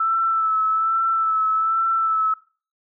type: tone with vibrato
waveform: sine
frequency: 1318.5 Hz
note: E6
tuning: in tune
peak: -17 dBFS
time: 0-2.34 s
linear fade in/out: 5 ms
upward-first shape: sine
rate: 1.2 Hz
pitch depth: 28 cents each way
effects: noise-tail reverb RT60 0.4 s tail -20 dB re dry